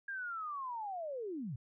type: linear sweep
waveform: sine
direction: down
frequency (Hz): 1627 to 105.6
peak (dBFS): -38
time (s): 0.08-1.56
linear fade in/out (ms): 5
effects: none